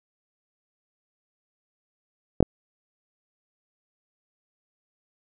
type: clicks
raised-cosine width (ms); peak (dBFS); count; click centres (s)
2; -3; 2; 2.405 / 2.427
effects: none